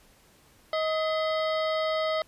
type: harmonic tone with a mistuned harmonic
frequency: 631 Hz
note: D#5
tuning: 24 cents sharp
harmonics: 1 / 2 / 3 / 5 / 6 / 7 / 8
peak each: -26 / -32 / -36 / -40 / -42 / -43 / -44 dBFS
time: 0.73-2.22 s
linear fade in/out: 2 ms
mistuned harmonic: 3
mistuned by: +120 cents
effects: pink hiss -59 dBFS RMS until 2.27 s + resampled to 32000 Hz